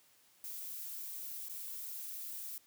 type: noise with dropouts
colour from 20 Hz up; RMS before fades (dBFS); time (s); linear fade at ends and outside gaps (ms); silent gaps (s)
violet; -44; 0.44-2.58; 1; 1.485-1.496
effects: white hiss -67 dBFS RMS until 2.66 s + high-pass 80 Hz 12 dB/octave